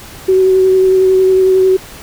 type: tone with vibrato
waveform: sine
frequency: 376.6 Hz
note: F#4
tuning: 31 cents sharp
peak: -6 dBFS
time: 0.28-1.77 s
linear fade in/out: 10 ms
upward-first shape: sine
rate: 11 Hz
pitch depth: 14 cents each way
effects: pink hiss -33 dBFS RMS until 2.02 s